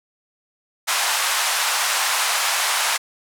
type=band-pass noise; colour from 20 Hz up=pink; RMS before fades=-21 dBFS; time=0.87-2.98 s; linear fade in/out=20 ms; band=810 to 12000 Hz; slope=24 dB/octave; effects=none